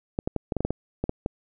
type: clicks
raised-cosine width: 2 ms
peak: -12 dBFS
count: 11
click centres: 0.189 / 0.275 / 0.363 / 0.522 / 0.567 / 0.606 / 0.65 / 0.706 / 1.04 / 1.094 / 1.261 s
effects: none